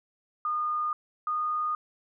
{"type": "tone pair in turn", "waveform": "sine", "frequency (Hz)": [1221, 1228.8], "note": ["D#6", "D#6"], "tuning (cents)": [-33, -22], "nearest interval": "unison", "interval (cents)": 11, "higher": "second", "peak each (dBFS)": -26, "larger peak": "neither", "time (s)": [[0.45, 0.93], [1.27, 1.75]], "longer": "neither", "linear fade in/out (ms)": 2, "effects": []}